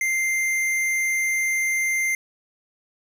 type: tone with tanh clipping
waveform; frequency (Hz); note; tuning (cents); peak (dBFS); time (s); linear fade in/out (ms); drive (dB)
sine; 2093; C7; 0; -22; 0.01-2.15; 2; 16
effects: none